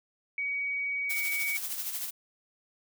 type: tone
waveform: sine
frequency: 2258 Hz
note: C#7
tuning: 31 cents sharp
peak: -29 dBFS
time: 0.38-1.57 s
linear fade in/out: 2 ms
type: noise with tremolo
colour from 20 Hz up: blue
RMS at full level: -33 dBFS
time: 1.09-2.11 s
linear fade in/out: 20 ms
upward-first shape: sine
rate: 13 Hz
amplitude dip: 50%
effects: none